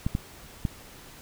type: clicks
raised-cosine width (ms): 5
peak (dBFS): -13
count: 3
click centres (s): 0.065 / 0.151 / 0.652
effects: pink hiss -48 dBFS RMS until 1.21 s

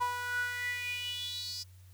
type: tone with high-pass filter sweep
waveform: sawtooth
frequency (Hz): 490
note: B4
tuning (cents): -14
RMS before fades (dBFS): -36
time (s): 0-1.64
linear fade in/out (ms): 20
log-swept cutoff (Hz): 990 to 5100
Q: 8.5
effects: added 92 Hz sine -52 dBFS peak until 1.93 s + white hiss -66 dBFS RMS until 1.93 s

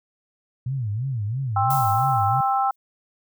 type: tone with vibrato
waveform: sine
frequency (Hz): 118.1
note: A#2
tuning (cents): +23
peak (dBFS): -23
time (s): 0.66-2.41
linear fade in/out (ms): 5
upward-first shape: sine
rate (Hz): 3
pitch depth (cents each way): 260
type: harmonic tone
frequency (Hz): 263.9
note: C4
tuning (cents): +15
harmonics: 3 / 4 / 5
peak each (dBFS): -20 / -28 / -24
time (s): 1.56-2.71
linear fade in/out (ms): 5
type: noise with exponential decay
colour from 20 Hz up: violet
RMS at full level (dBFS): -29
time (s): 1.7-2.76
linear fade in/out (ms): 5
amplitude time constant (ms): 230
effects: none

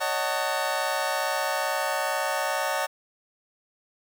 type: chord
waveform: 25% pulse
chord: D# half-diminished seventh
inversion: third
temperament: just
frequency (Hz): 560 / 622.3 / 746.7 / 896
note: C#5 / D#5 / F#5 / A5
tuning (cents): +18 / 0 / +16 / +31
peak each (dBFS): -27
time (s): 0-2.87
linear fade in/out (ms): 20
effects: 9-bit

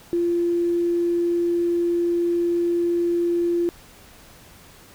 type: tone with tanh clipping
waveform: triangle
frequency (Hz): 344.7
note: F4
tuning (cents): -23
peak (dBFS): -18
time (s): 0.13-3.69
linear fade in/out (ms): 0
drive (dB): 3
effects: pink hiss -48 dBFS RMS until 4.94 s

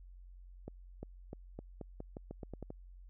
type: accelerating click train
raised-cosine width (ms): 2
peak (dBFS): -30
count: 12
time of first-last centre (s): 0.68-2.704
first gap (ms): 350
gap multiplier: 0.86
effects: added 45 Hz sine -51 dBFS peak until 3.09 s

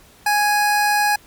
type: tone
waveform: 25% pulse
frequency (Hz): 830.6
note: G#5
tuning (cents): 0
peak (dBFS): -11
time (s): 0.26-1.16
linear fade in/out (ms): 5
effects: pink hiss -49 dBFS RMS until 1.26 s + MP3 96 kbps

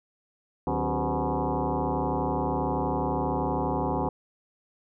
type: tone with frequency modulation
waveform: sine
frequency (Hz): 293.7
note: D4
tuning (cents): 0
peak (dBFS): -24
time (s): 0.67-4.09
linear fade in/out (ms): 2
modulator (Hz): 111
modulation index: 6.3
effects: none

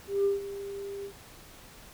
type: tone with ADSR envelope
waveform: sine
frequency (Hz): 398.2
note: G4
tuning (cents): +27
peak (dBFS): -20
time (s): 0.07-1.13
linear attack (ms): 180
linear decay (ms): 150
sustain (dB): -15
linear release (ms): 79
effects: tanh soft clip ceiling -19 dBFS + pink hiss -51 dBFS RMS until 1.93 s

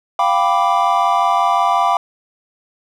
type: chord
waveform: triangle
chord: G dominant seventh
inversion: third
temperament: equal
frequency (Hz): 698.5 / 784 / 987.8 / 1174.7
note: F5 / G5 / B5 / D6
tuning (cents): 0 / 0 / 0 / 0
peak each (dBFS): -16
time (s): 0.19-1.97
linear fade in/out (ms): 2
effects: none

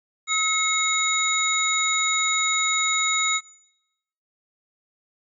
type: tone cluster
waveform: sine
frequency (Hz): 1286 / 2171 / 3797 / 6970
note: E6 / C#7 / A#7 / A8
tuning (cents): -43 / -37 / +31 / -17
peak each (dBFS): -27 / -24 / -26 / -25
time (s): 0.27-3.41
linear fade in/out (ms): 50
effects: noise-tail reverb RT60 0.9 s tail -21 dB re dry

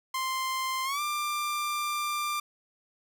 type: tone with pitch glide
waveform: sawtooth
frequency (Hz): 1046.5 to 1188.3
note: C6 to D6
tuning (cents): 0 to +20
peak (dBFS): -25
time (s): 0.14-2.4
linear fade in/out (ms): 5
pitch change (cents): +220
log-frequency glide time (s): 0.84-1.01
effects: none

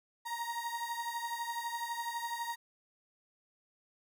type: beating tone pair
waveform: 35% pulse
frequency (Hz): 932.3 / 944.3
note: A#5 / A#5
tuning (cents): 0 / +22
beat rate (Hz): 12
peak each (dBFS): -37 / -38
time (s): 0.25-2.56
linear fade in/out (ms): 20
effects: none

